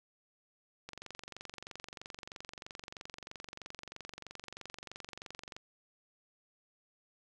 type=click train; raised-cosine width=0.2 ms; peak=-27 dBFS; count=109; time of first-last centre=0.89-5.565 s; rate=23.1 Hz; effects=none